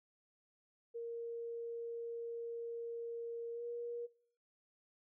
sine tone with pitch glide, 466.2 to 474.3 Hz, A#4 to A#4, 0 to +30 cents, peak -40 dBFS, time 0.94-4.07 s, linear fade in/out 20 ms, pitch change +30 cents, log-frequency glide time 3.53-3.63 s, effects noise-tail reverb RT60 0.5 s tail -19 dB re dry

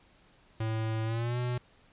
square tone with pitch glide, 111 to 123.16 Hz, A2 to B2, +16 to -4 cents, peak -30 dBFS, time 0.6-1.58 s, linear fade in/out 5 ms, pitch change +180 cents, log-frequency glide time 1.05-1.38 s, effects pink hiss -62 dBFS RMS until 1.92 s + resampled to 8000 Hz

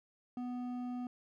sine tone with hard clipping, 247.2 Hz, B3, 2 cents sharp, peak -39 dBFS, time 0.37-1.07 s, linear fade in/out 2 ms, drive 8 dB, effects none

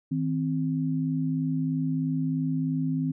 sine tone pair together, 158.51 / 261.6 Hz, D#3 / C4, +32 / 0 cents, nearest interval major sixth, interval 868 cents, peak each -27 dBFS, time 0.11-3.12 s, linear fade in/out 10 ms, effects none

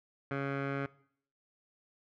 15% pulse tone with low-pass filter, 138.59 Hz, C#3, in tune, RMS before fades -35 dBFS, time 0.31-0.86 s, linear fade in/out 2 ms, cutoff 1800 Hz, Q 2.4, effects noise-tail reverb RT60 0.6 s tail -20 dB re dry

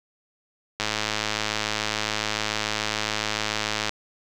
click train, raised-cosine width 0.2 ms, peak -7 dBFS, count 332, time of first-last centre 0.8-3.893 s, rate 107 Hz, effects none

